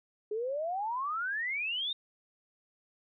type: exponential sweep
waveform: sine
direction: up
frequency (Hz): 412.5 to 3729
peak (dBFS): -31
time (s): 0.31-1.93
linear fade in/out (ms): 5
effects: none